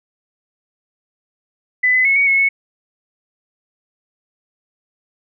sine tone with pitch steps, 2002 / 2020 / 2191 / 2241 / 2185 / 2203 Hz, B6 / B6 / C#7 / C#7 / C#7 / C#7, +23 / +39 / -21 / +18 / -26 / -11 cents, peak -11 dBFS, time 1.83-2.49 s, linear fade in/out 10 ms, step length 110 ms, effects none

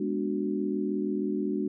sine chord, G# half-diminished seventh, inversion none, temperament equal, 207.7 / 246.9 / 293.7 / 370 Hz, G#3 / B3 / D4 / F#4, 0 / 0 / 0 / 0 cents, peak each -31 / -36 / -31 / -32 dBFS, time 0-1.68 s, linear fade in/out 5 ms, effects none

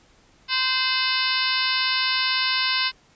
harmonic tone with a mistuned harmonic, 518 Hz, C5, 17 cents flat, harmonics 2 / 3 / 4 / 5 / 6 / 7 / 8 / 9 / 10, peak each -29 / -29 / -29 / -29 / -29 / -29 / -29 / -29 / -29 dBFS, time 0.48-2.92 s, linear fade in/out 50 ms, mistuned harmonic 6, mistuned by -74 cents, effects pink hiss -57 dBFS RMS until 3.15 s + resampled to 16000 Hz

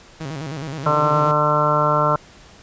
sawtooth tone with vibrato, 147.2 Hz, D3, 4 cents sharp, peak -23 dBFS, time 0.2-1.32 s, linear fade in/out 10 ms, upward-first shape square, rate 9.5 Hz, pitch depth 140 cents each way
harmonic tone, 150 Hz, D3, 37 cents sharp, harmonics 1 / 2 / 3 / 4 / 5 / 6 / 7 / 8 / 9, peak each -23 / -30 / -27 / -21 / -31 / -25 / -21 / -27 / -20 dBFS, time 0.86-2.16 s, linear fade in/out 2 ms
effects pink hiss -46 dBFS RMS until 2.62 s + resampled to 16000 Hz

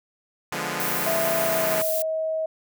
5% pulse chord, D diminished seventh, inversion none, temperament equal, 146.83 / 174.61 / 207.7 / 246.9 Hz, D3 / F3 / Ab3 / Cb4, 0 / 0 / 0 / 0 cents, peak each -21 / -20 / -21 / -22 dBFS, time 0.52-1.82 s, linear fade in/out 2 ms
violet noise, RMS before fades -28 dBFS, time 0.8-2.02 s, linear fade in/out 0 ms
sine tone with pitch glide, 659.3 to 636.8 Hz, E5 to D#5, 0 to +40 cents, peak -23 dBFS, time 1.06-2.46 s, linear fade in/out 5 ms, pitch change -60 cents, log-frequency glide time 1.43-1.82 s
effects none

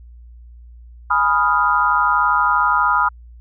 sine chord, F half-diminished seventh, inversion first, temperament equal, 830.6 / 987.8 / 1244.5 / 1396.9 Hz, Ab5 / Cb6 / Eb6 / F6, 0 / 0 / 0 / 0 cents, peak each -23 / -18 / -17 / -19 dBFS, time 1.1-3.09 s, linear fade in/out 10 ms, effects added 59 Hz sine -38 dBFS peak until 3.4 s

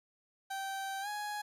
30% pulse tone with pitch glide, 778 to 833.8 Hz, G5 to G#5, -13 to +7 cents, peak -34 dBFS, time 0.5-1.42 s, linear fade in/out 10 ms, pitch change +120 cents, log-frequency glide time 1.01-1.08 s, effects resampled to 32000 Hz + 12-bit

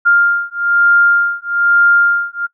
sine beating tone pair, 1400 / 1401.1 Hz, F6 / F6, +4 / +5 cents, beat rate 1.1 Hz, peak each -12 dBFS, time 0.05-2.47 s, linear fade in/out 20 ms, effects noise-tail reverb RT60 0.1 s tail -23 dB re dry

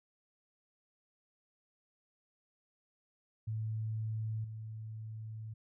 sine tone with level steps, 109.9 Hz, A2, 2 cents flat, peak -34 / -41 dBFS, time 3.47-5.54 s, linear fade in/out 10 ms, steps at 4.44 s, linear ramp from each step 5 ms, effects none

